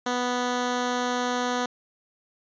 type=tone; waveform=10% pulse; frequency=246.9 Hz; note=B3; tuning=in tune; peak=-16 dBFS; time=0.06-1.66 s; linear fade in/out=5 ms; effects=resampled to 16000 Hz